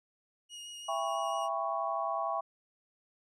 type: tone with vibrato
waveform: sawtooth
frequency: 2876 Hz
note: F#7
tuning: 50 cents flat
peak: -40 dBFS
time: 0.49-1.49 s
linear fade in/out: 50 ms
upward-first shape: sine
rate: 6 Hz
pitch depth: 12 cents each way
type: chord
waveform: sine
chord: C# half-diminished seventh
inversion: first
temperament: just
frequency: 665.2 / 798.3 / 997.9 / 1108.7 Hz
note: E5 / G5 / B5 / C#6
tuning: +16 / +31 / +18 / 0 cents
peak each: -35 / -36 / -40 / -35 dBFS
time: 0.88-2.41 s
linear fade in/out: 10 ms
effects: resampled to 24000 Hz